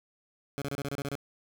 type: tone bursts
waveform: 15% pulse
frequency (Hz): 140.7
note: C#3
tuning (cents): +26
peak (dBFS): -26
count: 9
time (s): 0.58-1.153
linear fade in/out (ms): 0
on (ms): 37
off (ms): 30
effects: none